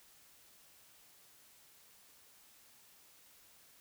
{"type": "silence", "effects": ["white hiss -63 dBFS RMS until 3.8 s"]}